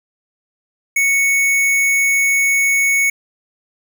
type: tone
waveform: square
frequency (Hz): 2217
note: C#7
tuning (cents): 0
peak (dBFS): -13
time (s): 0.96-3.1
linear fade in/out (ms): 5
effects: none